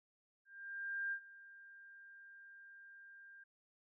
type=tone with ADSR envelope; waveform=sine; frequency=1596 Hz; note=G6; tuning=31 cents sharp; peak=-36 dBFS; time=0.45-3.44 s; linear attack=670 ms; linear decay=76 ms; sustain=-19 dB; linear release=9 ms; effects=none